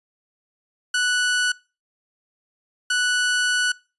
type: tone bursts at uneven times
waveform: sawtooth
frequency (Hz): 1480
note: F#6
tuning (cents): 0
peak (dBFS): -15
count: 2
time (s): 0.94-1.52 / 2.9-3.72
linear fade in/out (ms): 5
effects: noise-tail reverb RT60 0.3 s tail -22 dB re dry + resampled to 24000 Hz